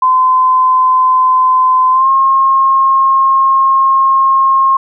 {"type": "tone with pitch glide", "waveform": "sine", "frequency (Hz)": [1027, 1073.7], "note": ["C6", "C6"], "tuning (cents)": [-33, 44], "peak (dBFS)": -6, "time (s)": [0.02, 4.77], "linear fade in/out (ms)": 5, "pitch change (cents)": 77, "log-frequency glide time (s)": [1.91, 2.09], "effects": []}